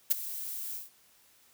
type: noise with ADSR envelope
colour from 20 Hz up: violet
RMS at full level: -21 dBFS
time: 0.1-0.9 s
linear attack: 15 ms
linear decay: 14 ms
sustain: -17 dB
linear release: 160 ms
effects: white hiss -63 dBFS RMS until 1.53 s